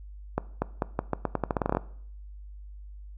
accelerating click train, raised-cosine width 1 ms, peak -11 dBFS, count 16, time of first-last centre 0.38-1.77 s, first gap 240 ms, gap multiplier 0.84, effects noise-tail reverb RT60 0.6 s tail -19 dB re dry + added 50 Hz sine -41 dBFS peak until 3.17 s

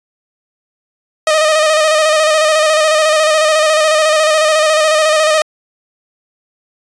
sawtooth tone with vibrato, 621 Hz, D#5, 3 cents flat, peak -5 dBFS, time 1.27-5.42 s, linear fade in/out 2 ms, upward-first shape square, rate 14 Hz, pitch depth 35 cents each way, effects resampled to 22050 Hz

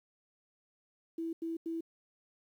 sine tone bursts, 329.6 Hz, E4, in tune, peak -34 dBFS, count 3, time 1.18-1.808 s, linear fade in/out 5 ms, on 150 ms, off 89 ms, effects 11-bit

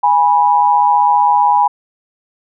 sine tone pair together, 825 / 980.5 Hz, G#5 / B5, -12 / -13 cents, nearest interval minor third, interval 299 cents, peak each -11 dBFS, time 0.03-1.68 s, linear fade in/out 10 ms, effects none

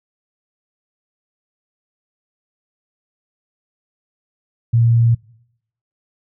sine tone, 116.54 Hz, A#2, in tune, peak -10 dBFS, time 4.73-5.15 s, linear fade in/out 10 ms, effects noise-tail reverb RT60 0.8 s tail -24 dB re dry

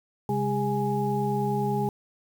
sine tone cluster, 134.2 / 204.1 / 407.6 / 832 Hz, C3 / G#3 / G#4 / G#5, +44 / -30 / -32 / +3 cents, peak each -29 dBFS, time 0.29-1.89 s, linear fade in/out 2 ms, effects 8-bit

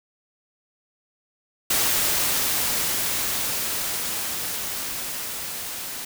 white noise with level ramp, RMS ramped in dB -21 to -33 dBFS, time 1.7-6.05 s, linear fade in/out 5 ms, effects none

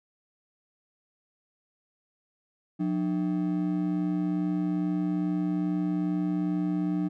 triangle ring-modulated tone, 240.1 Hz, B3, 49 cents flat, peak -20 dBFS, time 2.79-7.09 s, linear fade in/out 20 ms, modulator 61.2 Hz, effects none

